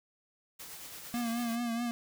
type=noise with tremolo; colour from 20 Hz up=white; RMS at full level=-45 dBFS; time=0.59-1.56 s; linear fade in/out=10 ms; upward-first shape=sine; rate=8.9 Hz; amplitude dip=30%
type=tone with vibrato; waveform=square; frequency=234.9 Hz; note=A#3; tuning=13 cents sharp; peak=-32 dBFS; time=1.14-1.91 s; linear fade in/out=0 ms; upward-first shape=triangle; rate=4.7 Hz; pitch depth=59 cents each way
effects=none